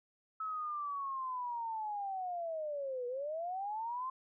sine linear two-way sweep, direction down then up, 1300 to 480.9 to 1056 Hz, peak -36 dBFS, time 0.4-4.1 s, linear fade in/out 5 ms, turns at 3.07 s, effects none

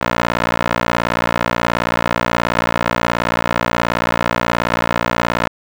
15% pulse tone with band-pass filter, 58.6 Hz, A#1, 10 cents sharp, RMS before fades -18 dBFS, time 0.01-5.48 s, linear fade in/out 5 ms, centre 1300 Hz, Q 0.83, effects none

